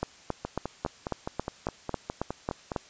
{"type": "two click trains", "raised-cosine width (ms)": 1, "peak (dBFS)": [-17, -14], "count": [12, 11], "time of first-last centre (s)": [[0.45, 2.718], [0.03, 2.762]], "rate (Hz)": [4.85, 3.66], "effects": ["white hiss -53 dBFS RMS until 2.89 s", "resampled to 16000 Hz"]}